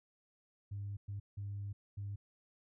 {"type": "tone bursts at uneven times", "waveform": "sine", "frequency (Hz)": 100.8, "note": "G2", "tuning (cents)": 49, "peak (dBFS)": -38, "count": 4, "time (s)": [[0.71, 0.97], [1.08, 1.2], [1.37, 1.73], [1.97, 2.16]], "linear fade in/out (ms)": 10, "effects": ["tanh soft clip ceiling -35 dBFS"]}